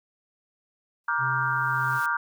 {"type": "noise with exponential growth", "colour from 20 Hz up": "white", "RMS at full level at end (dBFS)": -42, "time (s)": [1.04, 2.06], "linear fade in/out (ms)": 2, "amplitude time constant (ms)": 220}
{"type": "chord", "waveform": "sine", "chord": "G minor seventh", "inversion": "first", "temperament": "just", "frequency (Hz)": [940.8, 1176, 1411.2, 1568], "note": ["Bb5", "D6", "F6", "G6"], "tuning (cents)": [16, 2, 18, 0], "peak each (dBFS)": [-30, -29, -27, -29], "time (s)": [1.08, 2.17], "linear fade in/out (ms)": 5}
{"type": "tone with tremolo", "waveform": "triangle", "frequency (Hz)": 130, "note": "C3", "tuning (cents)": -11, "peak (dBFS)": -29, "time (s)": [1.18, 2.01], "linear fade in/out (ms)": 50, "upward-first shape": "sine", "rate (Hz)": 1.8, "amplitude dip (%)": 25}
{"effects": []}